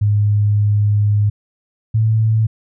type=tone pair in turn; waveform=sine; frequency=103.83 / 110.48 Hz; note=G#2 / A2; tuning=0 / +8 cents; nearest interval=minor second; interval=108 cents; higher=second; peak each=-11 dBFS; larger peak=neither; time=0.01-1.3 / 1.94-2.47 s; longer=first; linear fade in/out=10 ms; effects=none